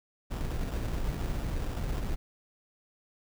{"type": "noise with sample-and-hold", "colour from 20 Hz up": "brown", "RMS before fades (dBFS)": -32, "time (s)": [0.3, 2.16], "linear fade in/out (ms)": 20, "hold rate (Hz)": 2100, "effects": []}